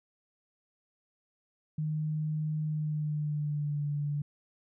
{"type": "tone with pitch glide", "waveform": "sine", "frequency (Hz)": [154, 145.86], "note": ["D#3", "D3"], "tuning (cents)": [-17, -12], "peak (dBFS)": -29, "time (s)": [1.78, 4.22], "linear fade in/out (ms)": 5, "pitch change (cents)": -95, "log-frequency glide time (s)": [2.64, 3.85], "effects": []}